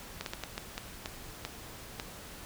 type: slowing click train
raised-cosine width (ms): 0.2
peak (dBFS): -18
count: 9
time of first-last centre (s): 0.21-1.999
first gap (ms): 52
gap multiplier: 1.4
effects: pink hiss -47 dBFS RMS until 2.45 s